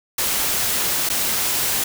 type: noise with dropouts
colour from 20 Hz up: white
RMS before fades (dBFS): -21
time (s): 0.18-1.84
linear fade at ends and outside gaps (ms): 5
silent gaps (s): 1.091-1.098
effects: none